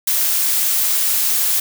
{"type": "noise", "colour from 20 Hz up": "blue", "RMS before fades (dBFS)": -17, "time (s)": [0.07, 1.6], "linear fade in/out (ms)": 5, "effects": []}